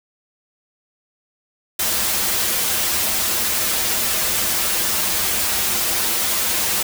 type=noise with comb filter; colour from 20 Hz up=white; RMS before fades=-20 dBFS; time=1.79-6.83 s; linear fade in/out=5 ms; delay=7.1 ms; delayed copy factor=-0.75; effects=none